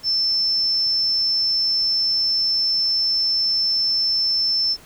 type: tone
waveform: sine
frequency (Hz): 5310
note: E8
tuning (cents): +12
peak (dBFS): -17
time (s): 0.03-4.77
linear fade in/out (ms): 50
effects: pink hiss -47 dBFS RMS until 4.85 s